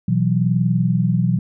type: chord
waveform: sine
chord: B suspended fourth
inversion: none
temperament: just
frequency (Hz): 123.47 / 164.63 / 185.21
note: B2 / E3 / F#3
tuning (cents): 0 / -2 / +2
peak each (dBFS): -19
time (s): 0.08-1.39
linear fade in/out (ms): 5
effects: none